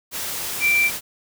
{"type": "tone in noise", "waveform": "sine", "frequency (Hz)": 2349, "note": "D7", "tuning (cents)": 0, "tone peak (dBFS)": -15, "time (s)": [0.6, 0.91], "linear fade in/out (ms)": 50, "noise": "white", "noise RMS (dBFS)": -28, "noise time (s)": [0.11, 1.01], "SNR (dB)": 10, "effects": []}